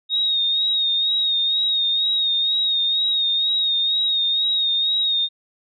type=tone with vibrato; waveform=sine; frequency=3738 Hz; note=A#7; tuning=4 cents sharp; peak=-17 dBFS; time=0.09-5.29 s; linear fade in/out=50 ms; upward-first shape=sine; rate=2.1 Hz; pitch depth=44 cents each way; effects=none